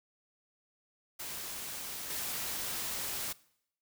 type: noise with level steps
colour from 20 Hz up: white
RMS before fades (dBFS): -41 / -37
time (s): 1.19-3.33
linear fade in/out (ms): 10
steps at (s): 2.1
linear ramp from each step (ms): 5
effects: noise-tail reverb RT60 0.7 s tail -21 dB re dry